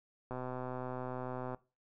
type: click train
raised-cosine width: 1 ms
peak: -27 dBFS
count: 158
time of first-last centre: 0.31-1.546 s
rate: 127 Hz
effects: noise-tail reverb RT60 0.3 s tail -20 dB re dry